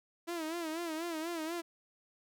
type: tone with vibrato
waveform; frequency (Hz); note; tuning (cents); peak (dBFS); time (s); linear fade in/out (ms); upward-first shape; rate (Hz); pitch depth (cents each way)
sawtooth; 328.6; E4; -5; -32; 0.27-1.62; 20; sine; 4.1; 98
effects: none